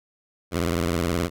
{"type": "tone with vibrato", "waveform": "10% pulse", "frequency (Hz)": 85.3, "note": "F2", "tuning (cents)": -40, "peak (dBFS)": -14, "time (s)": [0.51, 1.3], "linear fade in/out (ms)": 50, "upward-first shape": "sine", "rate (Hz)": 19, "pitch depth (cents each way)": 170, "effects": []}